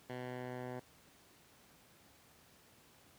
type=tone with low-pass filter sweep; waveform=10% pulse; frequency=125.4 Hz; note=B2; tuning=27 cents sharp; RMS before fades=-44 dBFS; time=0.09-0.8 s; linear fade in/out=10 ms; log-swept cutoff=2700 to 1400 Hz; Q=1; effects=pink hiss -64 dBFS RMS until 3.18 s + high-pass 80 Hz 12 dB/octave